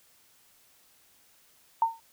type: tone with exponential decay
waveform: sine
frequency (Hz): 910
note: A#5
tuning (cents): -42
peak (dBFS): -17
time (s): 1.82-2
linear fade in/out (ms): 2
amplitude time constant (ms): 39
effects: white hiss -62 dBFS RMS until 2.12 s